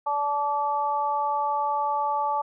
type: harmonic tone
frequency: 289.4 Hz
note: D4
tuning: 25 cents flat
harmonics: 2 / 3 / 4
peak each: -33 / -24 / -29 dBFS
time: 0.06-2.42 s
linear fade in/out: 10 ms
effects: none